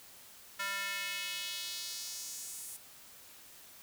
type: tone with high-pass filter sweep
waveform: square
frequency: 197.6 Hz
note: G3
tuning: 14 cents sharp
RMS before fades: -40 dBFS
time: 0.59-2.77 s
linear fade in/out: 10 ms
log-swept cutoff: 1500 to 9500 Hz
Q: 1.8
effects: white hiss -55 dBFS RMS until 3.82 s